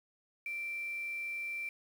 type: tone with quantisation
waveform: sine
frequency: 2349 Hz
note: D7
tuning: in tune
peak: -36 dBFS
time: 0.46-1.69 s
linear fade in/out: 2 ms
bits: 9
effects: none